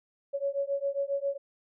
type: beating tone pair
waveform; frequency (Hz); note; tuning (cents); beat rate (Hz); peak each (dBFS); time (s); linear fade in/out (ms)
sine; 554.4 / 561.8; C#5 / C#5; 0 / +23; 7.4; -31; 0.33-1.38; 20
effects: none